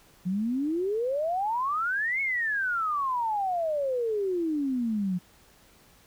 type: exponential two-way sweep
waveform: sine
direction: up then down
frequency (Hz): 174.61 to 2217 to 174.61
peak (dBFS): -25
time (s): 0.25-5.19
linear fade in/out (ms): 20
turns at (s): 2.21
effects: pink hiss -58 dBFS RMS until 6.06 s